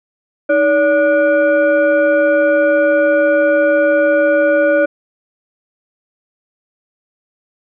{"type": "tone with frequency modulation", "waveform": "sine", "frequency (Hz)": 573, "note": "D5", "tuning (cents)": -43, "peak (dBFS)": -9, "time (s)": [0.49, 4.86], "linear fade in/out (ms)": 10, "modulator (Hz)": 886, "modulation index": 0.8, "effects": []}